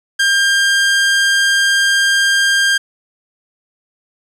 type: tone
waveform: sawtooth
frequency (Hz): 1599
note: G6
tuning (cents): +34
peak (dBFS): -7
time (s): 0.19-2.78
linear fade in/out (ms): 10
effects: low-pass 9000 Hz 12 dB/octave + 7-bit